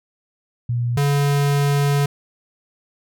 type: tone pair in turn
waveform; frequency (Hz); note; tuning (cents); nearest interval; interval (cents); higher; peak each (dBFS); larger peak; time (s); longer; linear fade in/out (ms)
sine / square; 120 / 142.45; B2 / C#3; -49 / +48; minor third; 297; second; -18 / -16; second; 0.69-0.97 / 0.97-2.06; second; 5
effects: none